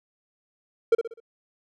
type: tone with echo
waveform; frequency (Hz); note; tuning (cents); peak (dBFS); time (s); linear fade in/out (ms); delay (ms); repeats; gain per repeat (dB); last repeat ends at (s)
triangle; 458.6; A#4; -28; -12; 0.92-0.95; 5; 63; 4; -8; 1.202
effects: none